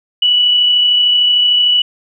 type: tone with amplitude modulation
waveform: sine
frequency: 2951 Hz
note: F#7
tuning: 5 cents flat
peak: -7 dBFS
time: 0.22-1.82 s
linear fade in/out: 5 ms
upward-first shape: sine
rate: 33.3 Hz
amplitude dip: 25%
effects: none